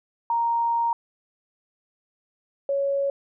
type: tone pair in turn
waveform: sine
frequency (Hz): 932.3 / 556.3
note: A#5 / C#5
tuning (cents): 0 / +6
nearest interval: major sixth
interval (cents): 894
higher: first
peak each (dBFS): -20 / -21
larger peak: first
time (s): 0.3-0.93 / 2.69-3.1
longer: first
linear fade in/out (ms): 2
effects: none